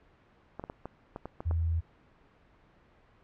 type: clicks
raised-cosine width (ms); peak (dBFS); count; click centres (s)
1; -24; 8; 0.596 / 0.639 / 0.699 / 0.856 / 1.161 / 1.256 / 1.405 / 1.511
type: tone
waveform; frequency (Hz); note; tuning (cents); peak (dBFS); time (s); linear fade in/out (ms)
sine; 82.41; E2; 0; -26; 1.45-1.81; 20
effects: pink hiss -62 dBFS RMS until 3.23 s + low-pass 2000 Hz 12 dB/octave